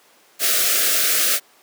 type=band-stop noise; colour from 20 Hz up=white; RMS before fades=-18 dBFS; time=0.39-1.4 s; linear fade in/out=50 ms; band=710 to 1200 Hz; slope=96 dB/octave; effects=pink hiss -53 dBFS RMS until 1.62 s + high-pass 400 Hz 12 dB/octave